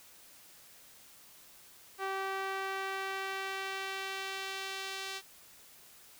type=tone with band-pass filter sweep; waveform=sawtooth; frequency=386.5 Hz; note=G4; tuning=24 cents flat; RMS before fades=-38 dBFS; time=1.98-5.22 s; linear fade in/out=50 ms; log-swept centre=1200 to 4000 Hz; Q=0.92; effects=white hiss -57 dBFS RMS until 6.19 s